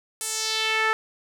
sawtooth tone with band-pass filter sweep, 440 Hz, A4, in tune, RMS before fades -25 dBFS, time 0.21-0.93 s, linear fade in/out 0 ms, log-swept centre 9700 to 1500 Hz, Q 2, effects none

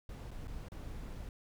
brown noise with dropouts, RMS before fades -44 dBFS, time 0.09-1.29 s, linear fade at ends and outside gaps 2 ms, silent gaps 0.308-0.313 / 0.473-0.479 / 0.685-0.718 s, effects none

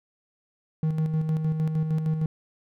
triangle tone with tremolo, 157.5 Hz, D#3, 21 cents sharp, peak -19 dBFS, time 0.83-2.26 s, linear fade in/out 2 ms, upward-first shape square, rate 6.5 Hz, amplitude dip 45%, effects none

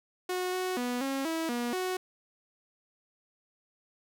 sawtooth tone with pitch steps, 365 / 369.1 / 245.6 / 271.4 / 325.2 / 240.3 / 369.3 Hz, F#4 / F#4 / B3 / C#4 / E4 / B3 / F#4, -24 / -4 / -9 / -36 / -23 / -47 / -3 cents, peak -26 dBFS, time 0.29-1.97 s, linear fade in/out 5 ms, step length 240 ms, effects none

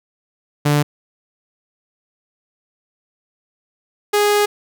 sawtooth tone pair in turn, 146.83 / 413.9 Hz, D3 / G#4, 0 / -6 cents, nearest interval octave + tritone, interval 1794 cents, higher second, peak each -9 dBFS, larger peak neither, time 0.65-0.83 / 4.13-4.46 s, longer second, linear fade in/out 10 ms, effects none

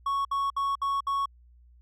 triangle tone bursts, 1108.7 Hz, C#6, in tune, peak -23 dBFS, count 5, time 0.06-1.258 s, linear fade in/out 5 ms, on 190 ms, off 62 ms, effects added 60 Hz sine -53 dBFS peak until 1.81 s

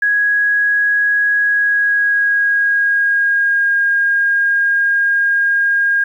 sine tone with pitch glide, 1661.2 to 1621.4 Hz, G#6 to G#6, 0 to -42 cents, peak -11 dBFS, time 0.02-6.04 s, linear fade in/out 5 ms, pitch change -42 cents, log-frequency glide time 1.37-3.74 s, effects 8-bit

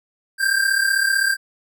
square tone pair together, 1568 / 1603.7 Hz, G6 / G6, 0 / +39 cents, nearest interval unison, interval 39 cents, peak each -20 / -20 dBFS, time 0.38-1.37 s, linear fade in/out 50 ms, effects none

